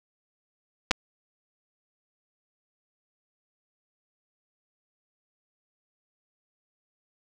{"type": "clicks", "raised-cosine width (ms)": 0.2, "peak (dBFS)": -4, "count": 2, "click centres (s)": [0.91, 0.914], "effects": []}